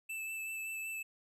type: tone with vibrato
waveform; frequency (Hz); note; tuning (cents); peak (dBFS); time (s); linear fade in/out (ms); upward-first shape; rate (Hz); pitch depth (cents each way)
square; 2637; E7; 0; -39; 0.09-1.03; 10; sine; 5.3; 14
effects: none